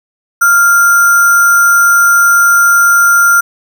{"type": "tone with sample-and-hold", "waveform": "sine", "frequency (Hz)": 1396, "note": "F6", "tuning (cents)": -1, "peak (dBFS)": -4, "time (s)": [0.41, 3.41], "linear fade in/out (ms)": 10, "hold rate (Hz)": 7350, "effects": []}